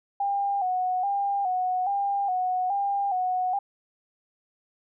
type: tone with vibrato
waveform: sine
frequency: 767 Hz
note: G5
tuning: 38 cents flat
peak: -23 dBFS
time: 0.2-3.59 s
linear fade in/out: 5 ms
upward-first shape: square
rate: 1.2 Hz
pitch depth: 73 cents each way
effects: none